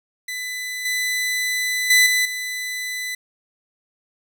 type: tone with level steps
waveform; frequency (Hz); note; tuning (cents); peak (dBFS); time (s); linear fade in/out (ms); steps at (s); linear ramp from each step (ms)
sawtooth; 2000; B6; +21; -23 / -17 / -8 / -13 / -22; 0.28-3.15; 5; 0.85 / 1.9 / 2.06 / 2.25; 5
effects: none